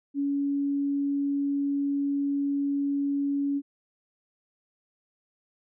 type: tone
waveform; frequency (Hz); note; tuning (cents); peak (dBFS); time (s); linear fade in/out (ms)
sine; 281.7; C#4; +28; -24; 0.14-3.62; 50
effects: none